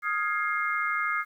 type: chord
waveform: sine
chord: F minor seventh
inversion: third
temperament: equal with one note detuned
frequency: 1244.5 / 1396.9 / 1661.2 / 2121 Hz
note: Eb6 / F6 / Ab6 / C7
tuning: 0 / 0 / 0 / +23 cents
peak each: -29 / -33 / -33 / -30 dBFS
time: 0.02-1.25 s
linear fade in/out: 50 ms
effects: 10-bit